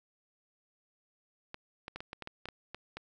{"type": "clicks", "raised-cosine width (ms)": 0.3, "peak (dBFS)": -25, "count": 11, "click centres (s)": [1.544, 1.881, 1.96, 2.005, 2.131, 2.223, 2.274, 2.456, 2.487, 2.746, 2.97], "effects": []}